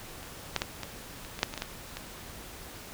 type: clicks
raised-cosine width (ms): 0.2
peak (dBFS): -29 / -30 / -9 / -11 / -18 / -26 / -20 / -6 / -19 / -17 / -14 / -19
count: 12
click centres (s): 0.23 / 0.272 / 0.563 / 0.619 / 0.833 / 1.249 / 1.391 / 1.431 / 1.539 / 1.577 / 1.621 / 1.97
effects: pink hiss -45 dBFS RMS until 2.93 s